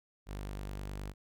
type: tone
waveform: sawtooth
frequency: 49.63 Hz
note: G1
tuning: 22 cents sharp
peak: -35 dBFS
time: 0.26-1.14 s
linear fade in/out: 50 ms
effects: none